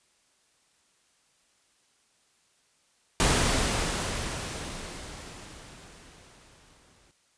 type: noise with exponential decay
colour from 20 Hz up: pink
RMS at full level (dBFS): -22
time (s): 3.2-7.11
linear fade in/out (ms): 0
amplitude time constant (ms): 850
effects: white hiss -67 dBFS RMS until 7.37 s + resampled to 22050 Hz